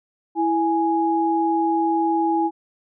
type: tone pair together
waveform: sine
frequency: 330 / 831.5 Hz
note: E4 / G#5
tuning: +2 / +2 cents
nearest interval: octave + major third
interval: 1600 cents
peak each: -20 dBFS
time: 0.35-2.51 s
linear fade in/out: 50 ms
effects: none